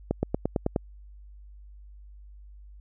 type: accelerating click train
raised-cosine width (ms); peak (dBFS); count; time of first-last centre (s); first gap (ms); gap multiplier
2; -11; 7; 0.11-0.762; 120; 0.96
effects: added 50 Hz sine -45 dBFS peak until 2.8 s